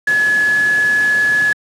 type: tone in noise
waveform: sine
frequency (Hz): 1701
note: G#6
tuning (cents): +41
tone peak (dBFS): -11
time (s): 0.07-1.53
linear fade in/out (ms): 5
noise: pink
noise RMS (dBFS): -28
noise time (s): 0.07-1.53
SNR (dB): +14
effects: high-pass 150 Hz 12 dB/octave + low-pass 10000 Hz 12 dB/octave